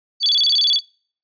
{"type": "tone with vibrato", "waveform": "sine", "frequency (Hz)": 3951, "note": "B7", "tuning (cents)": 0, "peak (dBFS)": -13, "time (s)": [0.2, 0.81], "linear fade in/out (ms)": 50, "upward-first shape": "square", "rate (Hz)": 17, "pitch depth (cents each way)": 250, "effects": ["noise-tail reverb RT60 0.5 s tail -26 dB re dry", "resampled to 11025 Hz"]}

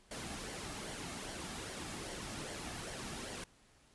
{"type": "noise with flanger", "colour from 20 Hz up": "pink", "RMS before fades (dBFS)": -44, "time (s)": [0.11, 3.44], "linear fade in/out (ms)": 2, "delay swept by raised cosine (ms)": [0.78, 2.08], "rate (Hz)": 2.5, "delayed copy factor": -0.5, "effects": ["pink hiss -66 dBFS RMS until 3.94 s", "resampled to 24000 Hz"]}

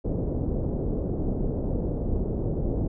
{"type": "low-pass noise", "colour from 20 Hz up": "pink", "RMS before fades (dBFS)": -27, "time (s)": [0.04, 2.88], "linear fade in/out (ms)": 10, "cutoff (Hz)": 510, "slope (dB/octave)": 24, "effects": []}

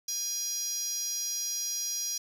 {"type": "tone with high-pass filter", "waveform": "10% pulse", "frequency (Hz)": 820, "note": "G#5", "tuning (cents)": -22, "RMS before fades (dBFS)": -33, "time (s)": [0.08, 2.18], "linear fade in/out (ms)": 5, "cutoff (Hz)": 5900, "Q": 5.3, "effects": []}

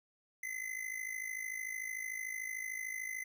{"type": "tone with amplitude modulation", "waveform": "square", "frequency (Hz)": 2042, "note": "C7", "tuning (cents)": -43, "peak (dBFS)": -36, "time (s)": [0.43, 3.24], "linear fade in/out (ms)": 5, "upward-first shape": "sine", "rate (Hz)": 53.4, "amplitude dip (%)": 75, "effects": []}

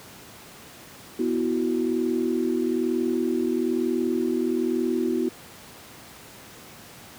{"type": "chord", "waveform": "sine", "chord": "B suspended fourth", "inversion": "none", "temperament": "just", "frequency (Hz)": [246.9, 329.3, 370.4], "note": ["B3", "E4", "F#4"], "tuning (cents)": [0, -2, 2], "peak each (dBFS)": -26, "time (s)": [1.19, 5.29], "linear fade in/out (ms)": 5, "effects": ["pink hiss -45 dBFS RMS until 7.18 s", "high-pass 100 Hz 12 dB/octave"]}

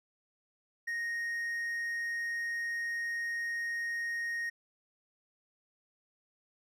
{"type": "tone", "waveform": "triangle", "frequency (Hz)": 1864.7, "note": "A#6", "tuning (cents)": 0, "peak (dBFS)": -31, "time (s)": [0.87, 4.5], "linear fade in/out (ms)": 10, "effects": []}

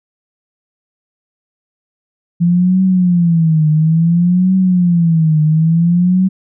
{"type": "tone with vibrato", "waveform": "sine", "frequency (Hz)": 170, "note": "F3", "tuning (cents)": -46, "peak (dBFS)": -8, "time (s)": [2.4, 6.29], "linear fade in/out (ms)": 20, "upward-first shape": "triangle", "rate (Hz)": 0.58, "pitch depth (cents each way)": 190, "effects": []}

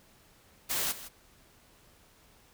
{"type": "noise with echo", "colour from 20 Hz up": "white", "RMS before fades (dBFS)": -31, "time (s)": [0.69, 0.93], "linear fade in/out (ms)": 20, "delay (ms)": 160, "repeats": 1, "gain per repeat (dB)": -14, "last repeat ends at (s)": 1.09, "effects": ["pink hiss -61 dBFS RMS until 2.53 s"]}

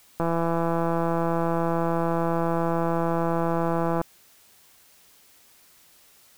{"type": "click train", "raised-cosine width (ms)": 1, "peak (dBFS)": -12, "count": 638, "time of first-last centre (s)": [0.2, 4.014], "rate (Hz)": 167, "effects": ["white hiss -56 dBFS RMS until 6.37 s"]}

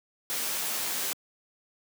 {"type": "noise with comb filter", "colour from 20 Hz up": "white", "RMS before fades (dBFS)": -31, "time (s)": [0.3, 1.13], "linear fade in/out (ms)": 0, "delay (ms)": 13, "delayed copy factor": 0.55, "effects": ["high-pass 200 Hz 12 dB/octave"]}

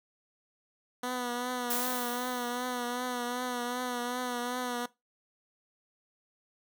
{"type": "tone with vibrato", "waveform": "10% pulse", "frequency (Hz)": 246.3, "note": "B3", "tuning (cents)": -5, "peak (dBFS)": -24, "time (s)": [1.03, 4.86], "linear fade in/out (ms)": 5, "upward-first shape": "triangle", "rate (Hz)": 2.6, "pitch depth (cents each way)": 44}
{"type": "noise with exponential decay", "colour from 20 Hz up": "blue", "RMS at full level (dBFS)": -31, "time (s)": [1.7, 3.22], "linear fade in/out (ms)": 5, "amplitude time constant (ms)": 330}
{"effects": ["noise-tail reverb RT60 0.2 s tail -19 dB re dry"]}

